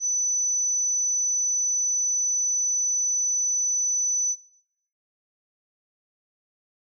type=tone; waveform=sine; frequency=5990 Hz; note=F#8; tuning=20 cents sharp; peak=-21 dBFS; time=0-4.36 s; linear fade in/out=50 ms; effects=noise-tail reverb RT60 0.7 s tail -18 dB re dry